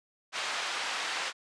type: band-pass noise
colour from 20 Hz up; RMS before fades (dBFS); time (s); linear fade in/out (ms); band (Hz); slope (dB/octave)
pink; -34; 0.32-1.33; 50; 1000 to 4900; 12
effects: resampled to 22050 Hz